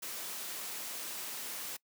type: noise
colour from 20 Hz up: white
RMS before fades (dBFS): -41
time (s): 0.02-1.77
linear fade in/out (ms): 10
effects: noise-tail reverb RT60 0.1 s tail -23 dB re dry + high-pass 200 Hz 12 dB/octave

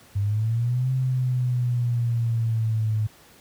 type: linear two-way sweep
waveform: sine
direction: up then down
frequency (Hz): 98 to 130.81 to 107.2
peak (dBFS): -20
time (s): 0.15-3.07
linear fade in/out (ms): 10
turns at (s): 0.91
effects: pink hiss -52 dBFS RMS until 3.4 s + high-pass 60 Hz 12 dB/octave

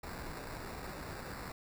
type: noise with sample-and-hold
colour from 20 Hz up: pink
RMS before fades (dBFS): -44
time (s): 0.03-1.52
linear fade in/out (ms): 5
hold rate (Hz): 3150
effects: none

